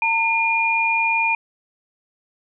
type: tone pair together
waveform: sine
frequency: 907.6 / 2423 Hz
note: A#5 / D#7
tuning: -47 / -47 cents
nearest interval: octave + perfect fourth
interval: 1700 cents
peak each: -21 / -18 dBFS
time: 0.02-1.35 s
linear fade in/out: 2 ms
effects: none